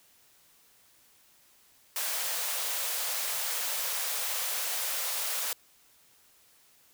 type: high-pass noise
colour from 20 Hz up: white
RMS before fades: -32 dBFS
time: 1.96-5.53 s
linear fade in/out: 2 ms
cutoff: 460 Hz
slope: 96 dB/octave
effects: white hiss -62 dBFS RMS until 6.93 s